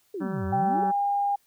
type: exponential two-way sweep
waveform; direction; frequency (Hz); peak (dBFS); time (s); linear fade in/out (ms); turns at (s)
sine; down then up; 436.8 to 82.5 to 436.8; -30; 0.14-0.84; 5; 0.47
type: harmonic tone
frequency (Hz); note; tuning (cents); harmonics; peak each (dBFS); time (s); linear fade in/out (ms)
191.8; G3; -37; 1 / 2 / 3 / 4 / 5 / 6 / 7 / 8 / 9; -30 / -35 / -41 / -44 / -44 / -46 / -45 / -46 / -51; 0.2-0.92; 20
type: tone with pitch glide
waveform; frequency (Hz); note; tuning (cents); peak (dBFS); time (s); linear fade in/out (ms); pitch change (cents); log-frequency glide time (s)
sine; 784 to 807; G5 to G#5; 0 to -50; -22; 0.52-1.36; 10; +50; 0.71-0.76
effects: white hiss -66 dBFS RMS until 1.46 s